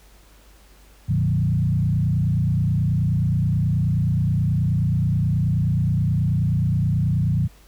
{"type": "tone with frequency modulation", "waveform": "sine", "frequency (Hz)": 130.81, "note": "C3", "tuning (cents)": 0, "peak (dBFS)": -17, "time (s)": [1.08, 7.48], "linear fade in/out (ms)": 20, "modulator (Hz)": 29.4, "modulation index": 1.5, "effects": ["added 50 Hz sine -49 dBFS peak until 7.67 s", "pink hiss -54 dBFS RMS until 7.67 s"]}